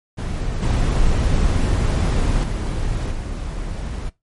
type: noise with level steps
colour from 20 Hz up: brown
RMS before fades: -23 / -17 / -22 / -26 dBFS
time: 0.17-4.1 s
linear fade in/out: 20 ms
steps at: 0.62 / 2.43 / 3.11 s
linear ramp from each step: 10 ms
effects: noise-tail reverb RT60 0.2 s tail -20 dB re dry + MP3 48 kbps